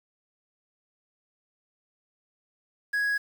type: tone with quantisation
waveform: triangle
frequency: 1664 Hz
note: G#6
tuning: 3 cents sharp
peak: -22 dBFS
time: 2.93-3.18 s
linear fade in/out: 10 ms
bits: 8
effects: none